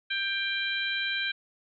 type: harmonic tone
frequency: 790 Hz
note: G5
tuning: 13 cents sharp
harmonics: 2 / 3 / 4 / 5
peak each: -31 / -33 / -34 / -35 dBFS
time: 0.1-1.32 s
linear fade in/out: 10 ms
effects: none